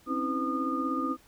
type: tone cluster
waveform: sine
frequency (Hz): 263.5 / 279.7 / 324.2 / 504 / 1221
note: C4 / C#4 / E4 / B4 / D#6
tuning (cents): +12 / +16 / -29 / +35 / -33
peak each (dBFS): -32 / -37 / -34 / -40 / -31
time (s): 0.06-1.17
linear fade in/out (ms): 50
effects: pink hiss -60 dBFS RMS until 1.27 s